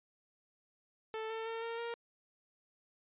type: tone with pitch steps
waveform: sawtooth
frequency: 440.6 / 447.3 / 454 / 460.9 / 467.9 Hz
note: A4 / A4 / A#4 / A#4 / A#4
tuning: +2 / +28 / -46 / -20 / +6 cents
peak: -34 dBFS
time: 1.14-1.94 s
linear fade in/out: 0 ms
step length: 160 ms
effects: resampled to 8000 Hz